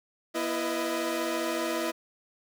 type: tone cluster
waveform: sawtooth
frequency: 241.5 / 334 / 497.3 / 623 Hz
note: B3 / E4 / B4 / D#5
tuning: -39 / +23 / +12 / +2 cents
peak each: -35 / -27 / -33 / -29 dBFS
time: 0.34-1.92 s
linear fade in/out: 20 ms
effects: none